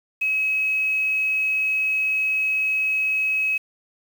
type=tone with quantisation; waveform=sine; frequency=2558 Hz; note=D#7; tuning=47 cents sharp; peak=-19 dBFS; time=0.21-3.58 s; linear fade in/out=10 ms; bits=7; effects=none